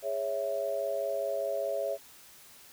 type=chord; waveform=sine; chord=C# minor; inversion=second; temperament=equal; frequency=415.3 / 554.4 / 659.3 Hz; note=G#4 / C#5 / E5; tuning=0 / 0 / 0 cents; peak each=-38 / -32 / -33 dBFS; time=0.02-1.98 s; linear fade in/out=50 ms; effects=white hiss -54 dBFS RMS until 2.72 s